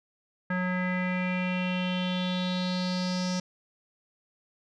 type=tone with low-pass filter sweep; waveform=square; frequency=182.2 Hz; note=F#3; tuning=26 cents flat; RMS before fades=-29 dBFS; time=0.5-3.4 s; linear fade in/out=5 ms; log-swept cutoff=1700 to 5600 Hz; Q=5.3; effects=none